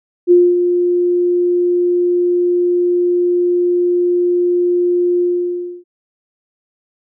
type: tone with ADSR envelope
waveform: sine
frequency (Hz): 353.3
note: F4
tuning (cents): +20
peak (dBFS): -4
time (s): 0.27-5.84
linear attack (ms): 42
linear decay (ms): 240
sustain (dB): -7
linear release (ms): 630
effects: none